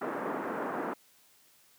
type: band-pass noise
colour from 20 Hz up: pink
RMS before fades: -35 dBFS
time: 0.01-0.94 s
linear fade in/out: 10 ms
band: 240 to 1500 Hz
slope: 24 dB/octave
effects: white hiss -63 dBFS RMS until 1.78 s + high-pass 80 Hz 12 dB/octave